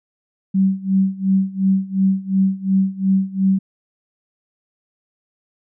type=tone with tremolo; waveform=sine; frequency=192 Hz; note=G3; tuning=36 cents flat; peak=-11 dBFS; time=0.54-3.59 s; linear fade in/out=10 ms; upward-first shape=sine; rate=2.8 Hz; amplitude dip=90%; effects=none